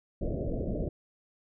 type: low-pass noise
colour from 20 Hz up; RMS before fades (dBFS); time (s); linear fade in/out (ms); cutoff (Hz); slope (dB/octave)
pink; -32; 0.21-0.89; 5; 660; 96
effects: none